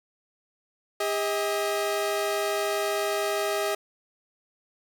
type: tone pair together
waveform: sawtooth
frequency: 404.3 / 636.4 Hz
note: G#4 / D#5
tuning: -46 / +39 cents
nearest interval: minor sixth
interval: 785 cents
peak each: -24 / -24 dBFS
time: 1-3.75 s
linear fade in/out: 5 ms
effects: none